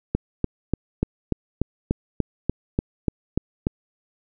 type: click train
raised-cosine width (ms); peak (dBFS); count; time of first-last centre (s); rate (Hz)
3; -7; 13; 0.15-3.669; 3.41
effects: none